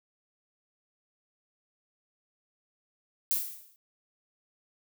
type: noise with exponential decay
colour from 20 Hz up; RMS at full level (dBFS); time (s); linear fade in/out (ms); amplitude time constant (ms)
violet; -25; 3.31-3.76; 0; 97
effects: none